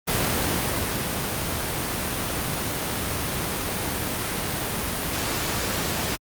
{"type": "noise with ADSR envelope", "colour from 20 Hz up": "pink", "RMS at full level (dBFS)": -22, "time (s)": [0.07, 6.17], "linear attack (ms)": 18, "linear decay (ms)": 900, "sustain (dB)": -4, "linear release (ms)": 27, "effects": ["high-pass 60 Hz 12 dB/octave", "Opus 32 kbps"]}